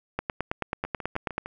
two click trains, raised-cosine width 0.5 ms, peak -20 / -12 dBFS, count 5 / 12, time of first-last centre 0.85-1.46 / 0.19-1.38 s, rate 6.56 / 9.24 Hz, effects none

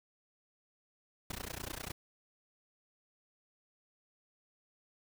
pink noise with amplitude modulation, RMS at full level -39 dBFS, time 1.3-1.92 s, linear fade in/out 5 ms, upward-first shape sine, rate 30 Hz, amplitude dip 100%, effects none

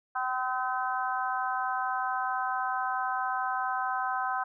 harmonic tone, 255.5 Hz, C4, 41 cents flat, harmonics 3 / 4 / 5 / 6, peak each -32 / -33 / -34 / -35 dBFS, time 0.15-4.44 s, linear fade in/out 10 ms, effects none

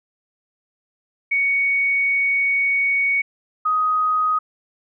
sine tone pair in turn, 2232 / 1252.7 Hz, C#7 / D#6, +11 / +11 cents, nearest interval minor seventh, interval 1000 cents, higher first, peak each -16 dBFS, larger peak neither, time 1.31-3.22 / 3.65-4.39 s, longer first, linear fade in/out 10 ms, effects none

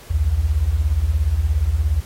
sine beating tone pair, 62.6 / 79.6 Hz, B1 / D#2, +24 / +40 cents, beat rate 17 Hz, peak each -20 / -17 dBFS, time 0.1-2.01 s, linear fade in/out 10 ms, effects pink hiss -43 dBFS RMS until 2.05 s + AAC 48 kbps

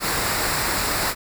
pink noise with comb filter, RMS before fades -23 dBFS, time 0-1.15 s, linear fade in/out 50 ms, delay 0.32 ms, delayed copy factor -0.55, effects none

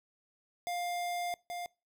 square tone pair in turn, 703 / 703 Hz, F5 / F5, +11 / +11 cents, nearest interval unison, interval 0 cents, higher neither, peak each -34 / -38 dBFS, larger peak first, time 0.67-1.34 / 1.5-1.66 s, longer first, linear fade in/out 0 ms, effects noise-tail reverb RT60 0.3 s tail -25 dB re dry

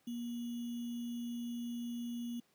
sine tone with sample-and-hold, 237.8 Hz, A#3, 35 cents sharp, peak -37 dBFS, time 0.07-2.4 s, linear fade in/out 5 ms, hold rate 3150 Hz, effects pink hiss -73 dBFS RMS until 2.54 s + high-pass 150 Hz 12 dB/octave

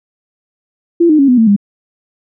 sine tone with pitch steps, 340.3 / 306.7 / 276.4 / 249.1 / 224.5 / 202.3 Hz, F4 / D#4 / C#4 / B3 / A3 / G#3, -45 / -25 / -5 / +15 / +35 / -45 cents, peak -5 dBFS, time 1-1.564 s, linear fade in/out 10 ms, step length 94 ms, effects none

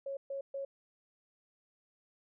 sine tone bursts, 550 Hz, C#5, 14 cents flat, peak -36 dBFS, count 3, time 0.06-0.65 s, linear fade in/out 5 ms, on 110 ms, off 130 ms, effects none

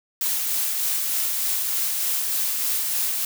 blue noise with tremolo, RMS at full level -23 dBFS, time 0.21-3.25 s, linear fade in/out 2 ms, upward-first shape sine, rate 3.3 Hz, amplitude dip 25%, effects none

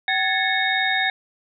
sine tone cluster, 764 / 1685 / 1788 / 2196 / 3716 Hz, G5 / G#6 / A6 / C#7 / A#7, -45 / +25 / +27 / -17 / -6 cents, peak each -25 dBFS, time 0.08-1.1 s, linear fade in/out 2 ms, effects none

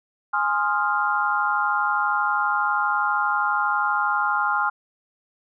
sine chord, F minor seventh, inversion first, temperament equal, 830.6 / 1046.5 / 1244.5 / 1396.9 Hz, Ab5 / C6 / Eb6 / F6, 0 / 0 / 0 / 0 cents, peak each -25 / -26 / -27 / -23 dBFS, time 0.33-4.7 s, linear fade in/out 10 ms, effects none

